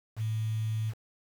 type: tone with quantisation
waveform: sine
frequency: 110 Hz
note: A2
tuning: in tune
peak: -28 dBFS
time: 0.16-0.94 s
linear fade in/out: 50 ms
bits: 8
effects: none